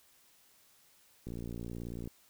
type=click train; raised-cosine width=3 ms; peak=-29 dBFS; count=48; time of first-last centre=1.27-2.075 s; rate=58.4 Hz; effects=white hiss -65 dBFS RMS until 2.29 s